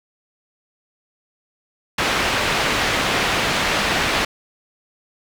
white low-pass noise, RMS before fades -20 dBFS, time 1.98-4.25 s, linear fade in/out 5 ms, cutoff 2800 Hz, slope 12 dB/octave, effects none

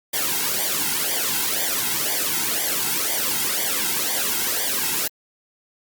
white noise with flanger, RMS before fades -23 dBFS, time 0.13-5.08 s, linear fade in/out 10 ms, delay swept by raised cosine 0.74 to 1.73 ms, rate 2 Hz, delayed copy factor -0.85, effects Opus 48 kbps

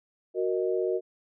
sine chord, D# minor, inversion first, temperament equal, 370 / 466.2 / 622.3 Hz, F#4 / A#4 / D#5, 0 / 0 / 0 cents, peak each -27 / -29 / -33 dBFS, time 0.34-1.01 s, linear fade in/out 50 ms, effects none

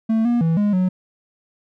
triangle tone with pitch steps, 222.8 / 238.9 / 163.8 / 206.6 / 184.1 Hz, A3 / A#3 / E3 / G#3 / F#3, +22 / +43 / -11 / -9 / -8 cents, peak -13 dBFS, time 0.09-0.89 s, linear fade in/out 10 ms, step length 160 ms, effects none

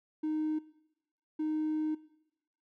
triangle tone bursts at uneven times, 309.6 Hz, D#4, 9 cents flat, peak -27 dBFS, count 2, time 0.23-0.59 / 1.39-1.95 s, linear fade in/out 10 ms, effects noise-tail reverb RT60 0.9 s tail -21 dB re dry + tanh soft clip ceiling -25 dBFS

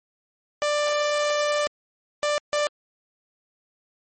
sawtooth tone bursts at uneven times, 591 Hz, D5, 11 cents sharp, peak -17 dBFS, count 3, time 0.62-1.67 / 2.23-2.38 / 2.53-2.67 s, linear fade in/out 0 ms, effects MP3 32 kbps

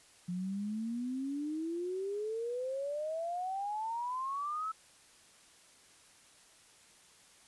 sine exponential sweep, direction up, 174.61 to 1318.5 Hz, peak -34 dBFS, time 0.28-4.72 s, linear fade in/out 10 ms, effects white hiss -61 dBFS RMS until 7.47 s + resampled to 24000 Hz

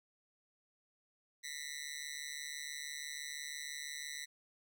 15% pulse tone with amplitude modulation, 1975.5 Hz, B6, in tune, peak -32 dBFS, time 1.43-4.26 s, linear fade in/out 20 ms, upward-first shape sine, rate 146 Hz, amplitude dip 100%, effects none

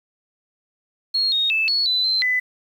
sine tone with pitch steps, 4276 / 3727 / 2628 / 4379 / 4003 / 4101 / 2003 Hz, C8 / A#7 / E7 / C#8 / B7 / C8 / B6, +37 / -1 / -6 / -22 / +23 / -36 / +24 cents, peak -17 dBFS, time 1.14-2.4 s, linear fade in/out 10 ms, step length 180 ms, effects 8-bit

